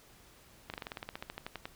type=slowing click train; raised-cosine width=0.3 ms; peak=-23 dBFS; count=16; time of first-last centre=0.7-1.655 s; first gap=38 ms; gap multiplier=1.07; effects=pink hiss -59 dBFS RMS until 1.75 s